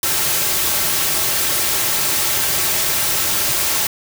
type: noise with comb filter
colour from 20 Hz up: white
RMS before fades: -18 dBFS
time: 0.03-3.87 s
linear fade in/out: 2 ms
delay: 4.1 ms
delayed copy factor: -0.5
effects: none